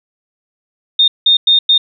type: tone bursts at uneven times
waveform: sine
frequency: 3661 Hz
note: A#7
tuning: 32 cents flat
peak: -6 dBFS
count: 4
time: 0.99-1.08 / 1.26-1.37 / 1.47-1.59 / 1.69-1.78 s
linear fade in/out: 5 ms
effects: none